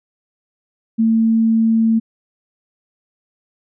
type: tone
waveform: sine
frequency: 224.8 Hz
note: A3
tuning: 37 cents sharp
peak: -11 dBFS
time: 0.98-2 s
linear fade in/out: 20 ms
effects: none